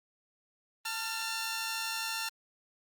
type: tone pair together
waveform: 10% pulse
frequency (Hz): 891.2 / 1383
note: A5 / F6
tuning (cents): +22 / -17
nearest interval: minor sixth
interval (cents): 761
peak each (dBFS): -28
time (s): 0.85-2.29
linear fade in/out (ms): 5
effects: Opus 32 kbps